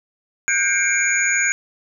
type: tone cluster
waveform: sine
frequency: 1479 / 1594 / 2165 / 2347 / 6760 Hz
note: F#6 / G6 / C#7 / D7 / G#8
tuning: -1 / +28 / -41 / -2 / +30 cents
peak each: -28 / -20 / -24 / -23 / -21 dBFS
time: 0.48-1.52 s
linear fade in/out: 0 ms
effects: none